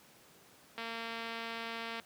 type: click train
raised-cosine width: 0.3 ms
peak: -25 dBFS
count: 280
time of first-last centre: 0.78-1.998 s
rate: 229 Hz
effects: pink hiss -60 dBFS RMS until 2.05 s + high-pass 150 Hz 12 dB/octave